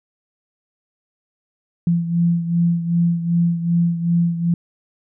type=beating tone pair; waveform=sine; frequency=170 / 172.6 Hz; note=F3 / F3; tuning=-46 / -20 cents; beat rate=2.6 Hz; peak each=-16 / -22 dBFS; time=1.87-4.54 s; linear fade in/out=2 ms; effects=none

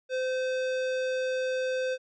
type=tone with hard clipping; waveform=sine; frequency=515 Hz; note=C5; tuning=28 cents flat; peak=-29 dBFS; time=0.09-1.98 s; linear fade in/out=50 ms; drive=16 dB; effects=resampled to 24000 Hz

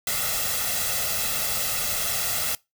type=noise with comb filter; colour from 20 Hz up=white; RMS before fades=-26 dBFS; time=0.07-2.55 s; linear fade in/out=2 ms; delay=1.5 ms; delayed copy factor=+0.75; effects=noise-tail reverb RT60 0.2 s tail -22 dB re dry

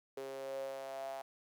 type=tone with high-pass filter sweep; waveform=sawtooth; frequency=134.9 Hz; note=C#3; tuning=47 cents flat; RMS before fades=-43 dBFS; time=0.17-1.22 s; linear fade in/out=5 ms; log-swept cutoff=440 to 730 Hz; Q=9.1; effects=none

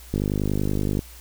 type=click train; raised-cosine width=3 ms; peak=-11 dBFS; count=44; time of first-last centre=0.14-0.991 s; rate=50.5 Hz; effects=added 60 Hz sine -43 dBFS peak until 1.2 s + white hiss -47 dBFS RMS until 1.2 s

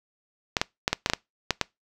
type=clicks; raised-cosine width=0.2 ms; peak=-4 dBFS; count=9; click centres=0.568 / 0.615 / 0.879 / 0.93 / 1.061 / 1.099 / 1.135 / 1.507 / 1.613 s; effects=noise-tail reverb RT60 0.2 s tail -24 dB re dry

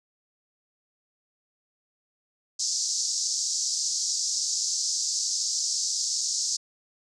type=band-pass noise; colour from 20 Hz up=pink; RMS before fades=-28 dBFS; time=2.59-6.57 s; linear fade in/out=10 ms; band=4800 to 7300 Hz; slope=48 dB/octave; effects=none

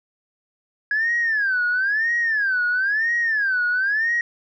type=tone with vibrato; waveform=sine; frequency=1657 Hz; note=G#6; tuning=4 cents flat; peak=-17 dBFS; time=0.91-4.21 s; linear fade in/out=2 ms; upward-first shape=sine; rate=1 Hz; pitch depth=230 cents each way; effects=tanh soft clip ceiling -14 dBFS

